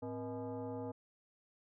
sine tone with frequency modulation, 108.7 Hz, A2, 21 cents flat, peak -39 dBFS, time 0.02-0.92 s, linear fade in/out 10 ms, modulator 370 Hz, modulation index 1.7, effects none

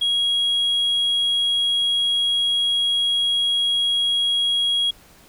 sine tone, 3300 Hz, G#7, 12 cents flat, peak -15 dBFS, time 0.01-4.91 s, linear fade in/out 10 ms, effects tanh soft clip ceiling -16 dBFS + pink hiss -50 dBFS RMS until 5.28 s

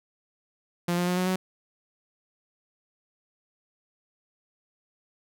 sawtooth tone with pitch steps, 174 / 176.94 / 179.93 / 182.97 / 186.06 Hz, F3 / F3 / F#3 / F#3 / F#3, -6 / +23 / -48 / -19 / +10 cents, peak -20 dBFS, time 0.88-1.36 s, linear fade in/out 5 ms, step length 96 ms, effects none

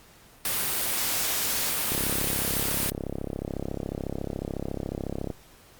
white noise, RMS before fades -27 dBFS, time 0.45-2.9 s, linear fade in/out 2 ms
click train, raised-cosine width 2 ms, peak -17 dBFS, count 116, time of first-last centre 1.92-5.302 s, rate 34 Hz
effects pink hiss -54 dBFS RMS until 5.79 s + Opus 48 kbps

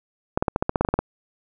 clicks, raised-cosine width 1 ms, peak -6 dBFS, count 12, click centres 0.375 / 0.425 / 0.482 / 0.561 / 0.625 / 0.694 / 0.758 / 0.81 / 0.849 / 0.888 / 0.94 / 0.99 s, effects none

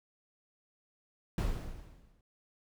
brown noise with exponential decay, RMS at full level -28 dBFS, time 1.38-2.21 s, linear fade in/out 2 ms, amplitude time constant 180 ms, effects none

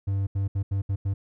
triangle tone bursts at uneven times, 98.2 Hz, G2, 4 cents sharp, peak -21 dBFS, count 6, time 0.07-0.27 / 0.35-0.48 / 0.55-0.63 / 0.71-0.82 / 0.89-0.96 / 1.05-1.14 s, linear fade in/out 10 ms, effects none

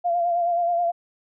sine tone with vibrato, 692 Hz, F5, 16 cents flat, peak -19 dBFS, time 0.04-0.92 s, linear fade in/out 20 ms, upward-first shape sine, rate 9.4 Hz, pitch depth 37 cents each way, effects none

